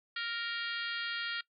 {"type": "harmonic tone", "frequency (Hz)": 466.2, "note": "A#4", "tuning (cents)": 0, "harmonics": [3, 4, 5, 6, 7, 8, 9, 10], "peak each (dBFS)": [-39, -41, -46, -44, -42, -48, -45, -48], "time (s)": [0.16, 1.41], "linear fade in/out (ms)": 5, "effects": ["noise-tail reverb RT60 0.1 s tail -21 dB re dry"]}